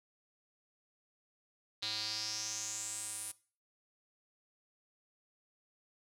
square tone with band-pass filter sweep, 108.6 Hz, A2, 22 cents flat, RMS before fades -40 dBFS, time 1.82-3.32 s, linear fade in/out 10 ms, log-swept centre 4000 to 10000 Hz, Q 5.6, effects noise-tail reverb RT60 0.4 s tail -19 dB re dry

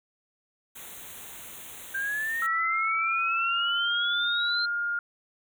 white band-stop noise, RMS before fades -43 dBFS, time 0.75-2.47 s, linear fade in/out 10 ms, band 4000 to 6200 Hz, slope 96 dB/octave
sine exponential sweep, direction up, 1574 to 4186 Hz, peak -27 dBFS, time 1.94-4.66 s, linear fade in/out 10 ms
sine tone with pitch glide, 1327 to 1414.1 Hz, E6 to F6, +11 to +21 cents, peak -26 dBFS, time 2.42-4.99 s, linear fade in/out 2 ms, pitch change +110 cents, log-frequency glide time 2.96-3.97 s
effects none

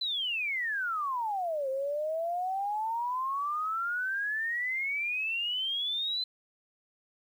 sine exponential two-way sweep, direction down then up, 4076 to 523.3 to 4076 Hz, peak -29 dBFS, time 0.01-6.24 s, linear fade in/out 5 ms, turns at 1.69 s, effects 10-bit

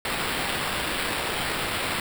violet noise with sample-and-hold, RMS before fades -28 dBFS, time 0.05-2 s, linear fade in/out 2 ms, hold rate 6300 Hz, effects none

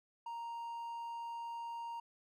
triangle tone, 932.3 Hz, A#5, in tune, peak -39 dBFS, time 0.26-2 s, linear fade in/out 5 ms, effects none

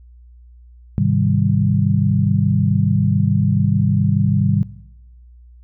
sine chord, Ab major seventh, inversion none, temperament equal, 103.83 / 130.81 / 155.56 / 196 Hz, Ab2 / C3 / Eb3 / G3, 0 / 0 / 0 / 0 cents, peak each -19 dBFS, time 0.98-4.63 s, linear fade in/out 0 ms, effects noise-tail reverb RT60 1.0 s tail -20 dB re dry + added 60 Hz sine -41 dBFS peak until 5.63 s

